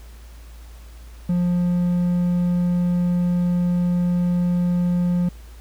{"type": "tone", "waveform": "triangle", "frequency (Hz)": 176.5, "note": "F3", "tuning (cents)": 19, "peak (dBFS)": -15, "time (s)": [1.29, 5.29], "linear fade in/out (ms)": 5, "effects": ["added 57 Hz sine -38 dBFS peak until 5.6 s", "pink hiss -51 dBFS RMS until 5.6 s"]}